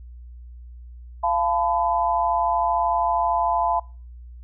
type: tone cluster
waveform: sine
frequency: 690 / 872 / 1005 Hz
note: F5 / A5 / B5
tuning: -21 / -16 / +30 cents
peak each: -23 dBFS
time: 1.23-3.8 s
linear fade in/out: 10 ms
effects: noise-tail reverb RT60 0.4 s tail -25 dB re dry + added 60 Hz sine -38 dBFS peak until 4.43 s